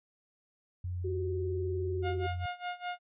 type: tone with pitch glide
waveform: sine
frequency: 89.5 to 88.68 Hz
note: F2 to F2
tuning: +43 to +27 cents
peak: -33 dBFS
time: 0.84-2.46 s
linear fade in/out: 5 ms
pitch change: -16 cents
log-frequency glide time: 0.98-1.34 s
type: tone with vibrato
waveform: sine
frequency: 371.6 Hz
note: F#4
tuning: 7 cents sharp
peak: -33 dBFS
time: 1.04-2.27 s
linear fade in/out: 10 ms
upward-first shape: triangle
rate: 20 Hz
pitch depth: 57 cents each way
type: tone with tremolo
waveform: sawtooth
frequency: 713 Hz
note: F5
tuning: 36 cents sharp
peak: -29 dBFS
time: 2.02-2.99 s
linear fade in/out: 50 ms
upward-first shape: sine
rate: 4.9 Hz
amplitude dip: 90%
effects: resampled to 8000 Hz